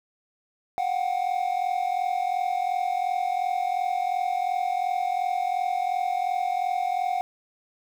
triangle tone pair together, 719.2 / 762 Hz, F#5 / G5, -49 / -49 cents, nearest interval minor second, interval 100 cents, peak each -24 / -25 dBFS, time 0.78-7.21 s, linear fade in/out 0 ms, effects 8-bit

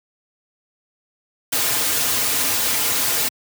white noise with comb filter, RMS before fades -20 dBFS, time 1.52-3.29 s, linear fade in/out 10 ms, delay 5.3 ms, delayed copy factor -0.75, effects high-pass 100 Hz 12 dB/octave

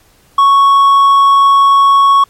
sine tone with hard clipping, 1108.7 Hz, C#6, in tune, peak -5 dBFS, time 0.38-2.24 s, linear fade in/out 5 ms, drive 3 dB, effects pink hiss -49 dBFS RMS until 2.29 s + MP3 64 kbps

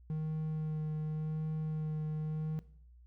triangle tone with vibrato, 155.3 Hz, D#3, 3 cents flat, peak -31 dBFS, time 0.1-2.59 s, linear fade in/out 0 ms, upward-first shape sine, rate 0.89 Hz, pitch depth 13 cents each way, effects noise-tail reverb RT60 0.6 s tail -18 dB re dry + added 60 Hz sine -55 dBFS peak until 3.06 s

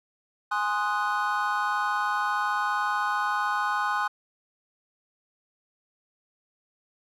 triangle chord, Ab dominant seventh, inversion none, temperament equal, 830.6 / 1046.5 / 1244.5 / 1480 Hz, Ab5 / C6 / Eb6 / Gb6, 0 / 0 / 0 / 0 cents, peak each -28 dBFS, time 0.51-4.08 s, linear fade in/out 10 ms, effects none

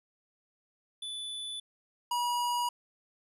square tone pair in turn, 3481 / 965.3 Hz, A7 / B5, -19 / -40 cents, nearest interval octave + minor seventh, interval 2221 cents, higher first, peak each -37 / -29 dBFS, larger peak second, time 1.02-1.6 / 2.11-2.69 s, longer neither, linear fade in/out 5 ms, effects resampled to 32000 Hz

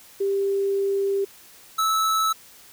sine / square tone pair in turn, 394.9 / 1306.6 Hz, G4 / E6, +13 / -16 cents, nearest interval octave + major sixth, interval 2071 cents, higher second, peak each -20 dBFS, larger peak neither, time 0.2-1.25 / 1.78-2.33 s, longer first, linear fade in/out 10 ms, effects white hiss -49 dBFS RMS until 2.72 s

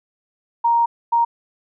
sine tone bursts at uneven times, 935 Hz, A#5, 5 cents sharp, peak -13 dBFS, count 2, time 0.64-0.86 / 1.12-1.25 s, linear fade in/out 10 ms, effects none

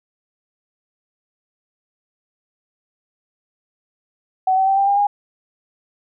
sine tone with pitch steps, 753 / 765.3 / 777.8 / 790.4 / 803.3 / 816.4 Hz, F#5 / G5 / G5 / G5 / G5 / G#5, +30 / -42 / -14 / +14 / +42 / -30 cents, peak -13 dBFS, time 4.47-5.07 s, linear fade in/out 5 ms, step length 100 ms, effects none

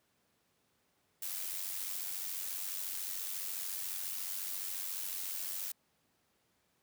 blue noise with amplitude modulation, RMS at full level -37 dBFS, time 1.22-5.72 s, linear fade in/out 5 ms, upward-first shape sine, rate 94.2 Hz, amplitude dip 55%, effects pink hiss -75 dBFS RMS until 6.82 s + high-pass 100 Hz 12 dB/octave

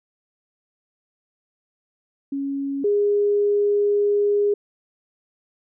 sine tone pair in turn, 277.2 / 410 Hz, C#4 / G#4, 0 / -22 cents, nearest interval perfect fifth, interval 678 cents, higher second, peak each -23 / -16 dBFS, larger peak second, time 2.32-2.84 / 2.84-4.54 s, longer second, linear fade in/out 5 ms, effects none

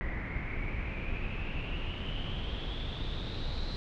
brown noise with low-pass filter sweep, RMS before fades -35 dBFS, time 0.01-3.76 s, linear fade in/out 0 ms, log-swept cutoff 2000 to 4100 Hz, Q 9.4, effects none

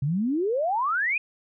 sine exponential sweep, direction up, 130.81 to 2550 Hz, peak -22 dBFS, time 0.02-1.18 s, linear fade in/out 5 ms, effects none

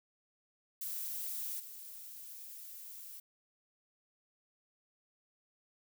violet noise with level steps, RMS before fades -40 / -49 dBFS, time 0.81-3.2 s, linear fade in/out 5 ms, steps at 1.59 s, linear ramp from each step 10 ms, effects none

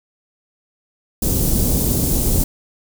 pink band-stop noise, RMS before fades -17 dBFS, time 1.22-2.44 s, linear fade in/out 5 ms, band 340 to 8800 Hz, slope 12 dB/octave, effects none

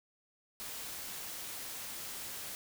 white noise, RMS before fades -43 dBFS, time 0.6-2.55 s, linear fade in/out 0 ms, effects none

